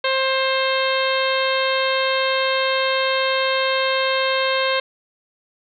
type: harmonic tone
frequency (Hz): 529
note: C5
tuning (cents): +19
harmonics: 1 / 2 / 3 / 4 / 5 / 6 / 7 / 8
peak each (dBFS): -21 / -24 / -26 / -27 / -28 / -29 / -29 / -30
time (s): 0.04-4.8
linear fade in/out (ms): 5
effects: none